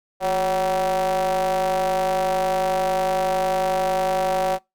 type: ring-modulated tone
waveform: square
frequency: 97.5 Hz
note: G2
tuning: 9 cents flat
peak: -17 dBFS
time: 0.2-4.59 s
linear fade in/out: 50 ms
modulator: 657 Hz
effects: noise-tail reverb RT60 0.2 s tail -24 dB re dry